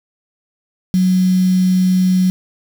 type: tone with quantisation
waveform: sine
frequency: 184.6 Hz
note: F#3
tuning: 4 cents flat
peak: -10 dBFS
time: 0.94-2.3 s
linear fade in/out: 0 ms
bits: 5
effects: none